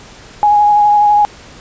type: tone with vibrato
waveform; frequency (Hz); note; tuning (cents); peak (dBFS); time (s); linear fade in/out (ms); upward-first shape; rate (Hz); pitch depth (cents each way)
sine; 830.6; G#5; 0; -6; 0.43-1.25; 0; sine; 12; 16
effects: pink hiss -37 dBFS RMS until 1.6 s + resampled to 16000 Hz